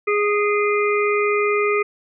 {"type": "harmonic tone with a mistuned harmonic", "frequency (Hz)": 414, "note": "G#4", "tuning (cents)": -5, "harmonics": [1, 3, 5, 6], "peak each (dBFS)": [-18, -23, -25, -26], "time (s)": [0.07, 1.83], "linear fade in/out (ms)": 10, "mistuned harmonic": 6, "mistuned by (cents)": -39, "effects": []}